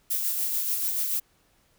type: noise with tremolo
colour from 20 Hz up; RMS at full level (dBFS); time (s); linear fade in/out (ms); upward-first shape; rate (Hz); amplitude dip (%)
violet; -26; 0.1-1.2; 10; sine; 6.9; 35
effects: pink hiss -65 dBFS RMS until 1.78 s